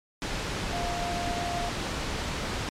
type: tone in noise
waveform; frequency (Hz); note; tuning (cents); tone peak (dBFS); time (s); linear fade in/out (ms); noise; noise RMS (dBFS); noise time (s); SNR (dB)
sine; 698.5; F5; 0; -31; 0.73-1.69; 0; pink; -31; 0.22-2.69; -3
effects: low-pass 6000 Hz 12 dB/octave + MP3 96 kbps